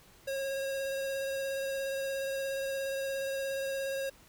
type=tone with vibrato; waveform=square; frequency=543 Hz; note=C#5; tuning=36 cents flat; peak=-33 dBFS; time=0.27-4.1 s; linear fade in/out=10 ms; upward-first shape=triangle; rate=17 Hz; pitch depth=16 cents each way; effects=pink hiss -59 dBFS RMS until 4.28 s